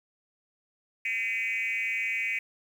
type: tone with frequency modulation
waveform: sine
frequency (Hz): 2276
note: C#7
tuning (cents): +45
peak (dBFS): -26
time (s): 1.05-2.39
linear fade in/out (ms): 5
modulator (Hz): 226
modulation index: 1.3
effects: tanh soft clip ceiling -23 dBFS + 9-bit